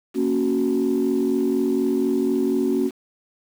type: chord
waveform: sine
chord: F# major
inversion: first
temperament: equal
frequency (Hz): 233.1 / 277.2 / 370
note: A#3 / C#4 / F#4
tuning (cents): 0 / 0 / 0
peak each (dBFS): -23 / -21 / -21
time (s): 0.14-2.91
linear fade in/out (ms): 50
effects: tanh soft clip ceiling -12 dBFS + 7-bit